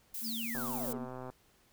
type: noise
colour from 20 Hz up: violet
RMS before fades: -40 dBFS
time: 0.14-0.93 s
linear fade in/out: 5 ms
type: tone with pitch glide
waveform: sine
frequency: 228 to 240.7 Hz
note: A#3 to B3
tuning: -38 to -44 cents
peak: -39 dBFS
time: 0.21-1.09 s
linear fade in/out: 50 ms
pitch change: +94 cents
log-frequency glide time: 0.41-0.69 s
type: exponential sweep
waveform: triangle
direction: down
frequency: 5360 to 373.3 Hz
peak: -39 dBFS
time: 0.24-0.98 s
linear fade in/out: 5 ms
type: click train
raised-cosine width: 1 ms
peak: -30 dBFS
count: 97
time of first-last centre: 0.55-1.3 s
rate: 128 Hz
effects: pink hiss -67 dBFS RMS until 1.72 s